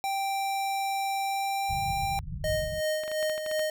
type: tone with pitch glide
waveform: square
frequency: 784 to 790.4 Hz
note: G5 to G5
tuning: 0 to +14 cents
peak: -28 dBFS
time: 0.04-2.19 s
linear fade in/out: 0 ms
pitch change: +14 cents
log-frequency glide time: 1.24-1.82 s
type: low-pass noise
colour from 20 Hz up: white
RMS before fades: -36 dBFS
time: 1.68-2.81 s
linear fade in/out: 20 ms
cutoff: 160 Hz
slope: 48 dB/octave
type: tone with tremolo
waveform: square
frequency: 619 Hz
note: D#5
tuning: 9 cents flat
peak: -26 dBFS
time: 2.44-3.7 s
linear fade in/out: 2 ms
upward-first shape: sine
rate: 2.8 Hz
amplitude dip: 55%
type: clicks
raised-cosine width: 0.3 ms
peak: -24 dBFS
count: 9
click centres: 3.036 / 3.079 / 3.116 / 3.228 / 3.297 / 3.379 / 3.463 / 3.514 / 3.594 s
effects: none